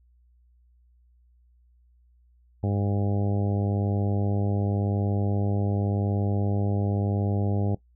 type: harmonic tone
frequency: 100.9 Hz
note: G#2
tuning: 49 cents flat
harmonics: 1 / 2 / 3 / 4 / 5 / 6 / 7 / 8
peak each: -24 / -30 / -34 / -36 / -38 / -40 / -41 / -42 dBFS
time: 2.63-7.75 s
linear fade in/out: 5 ms
effects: noise-tail reverb RT60 0.1 s tail -18 dB re dry + added 60 Hz sine -57 dBFS peak until 7.95 s